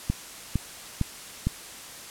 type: click train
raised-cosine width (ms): 5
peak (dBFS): -11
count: 4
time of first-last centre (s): 0.1-1.47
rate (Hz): 2.19
effects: white hiss -42 dBFS RMS until 2.1 s + low-pass 11000 Hz 12 dB/octave